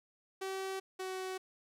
sawtooth tone pair in turn, 383.3 / 375.2 Hz, G4 / F#4, -39 / +24 cents, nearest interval unison, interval 37 cents, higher first, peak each -33 / -34 dBFS, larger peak first, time 0.41-0.8 / 0.99-1.38 s, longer neither, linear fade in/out 10 ms, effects low-pass 12000 Hz 12 dB/octave + 12-bit

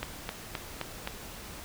click train, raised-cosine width 0.3 ms, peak -16 dBFS, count 5, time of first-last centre 0.03-1.074 s, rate 3.83 Hz, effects pink hiss -44 dBFS RMS until 1.64 s

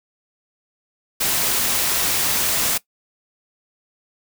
white noise, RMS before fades -20 dBFS, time 1.2-2.78 s, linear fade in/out 10 ms, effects noise-tail reverb RT60 0.1 s tail -19 dB re dry

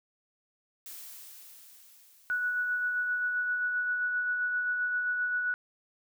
blue noise with exponential decay, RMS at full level -43 dBFS, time 0.86-4.08 s, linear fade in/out 2 ms, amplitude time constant 700 ms
sine tone with tremolo, 1473 Hz, F#6, 8 cents flat, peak -26 dBFS, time 2.3-5.54 s, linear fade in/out 0 ms, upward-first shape sine, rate 7.6 Hz, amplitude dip 30%
effects none

